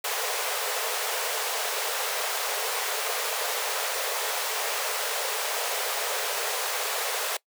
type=high-pass noise; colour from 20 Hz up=pink; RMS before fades=-29 dBFS; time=0.04-7.37 s; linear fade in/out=5 ms; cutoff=420 Hz; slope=96 dB/octave; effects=noise-tail reverb RT60 0.1 s tail -22 dB re dry